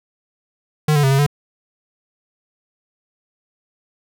square tone with pitch steps, 152.3 / 145.6 / 134.8 / 136.7 / 144.9 Hz, D#3 / D3 / C#3 / C#3 / D3, -37 / -15 / -48 / -24 / -23 cents, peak -13 dBFS, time 0.88-1.265 s, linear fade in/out 5 ms, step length 77 ms, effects none

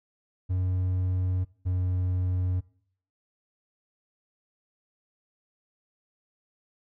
triangle tone pair in turn, 92 / 91.26 Hz, F#2 / F#2, -9 / -23 cents, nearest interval unison, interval 14 cents, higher first, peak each -22 dBFS, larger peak neither, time 0.49-1.45 / 1.65-2.61 s, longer neither, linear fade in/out 20 ms, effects noise-tail reverb RT60 0.6 s tail -21 dB re dry

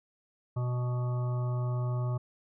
harmonic tone, 123.47 Hz, B2, in tune, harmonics 1 / 3 / 5 / 7 / 9 / 10, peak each -28 / -44 / -43 / -48 / -46 / -51 dBFS, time 0.56-2.18 s, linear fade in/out 10 ms, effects none

